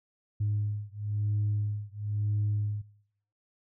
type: beating tone pair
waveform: sine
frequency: 103.83 / 104.83 Hz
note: G#2 / G#2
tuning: 0 / +17 cents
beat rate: 1 Hz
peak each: -30 dBFS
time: 0.4-2.82 s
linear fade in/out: 10 ms
effects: noise-tail reverb RT60 0.8 s tail -23 dB re dry + tanh soft clip ceiling -22 dBFS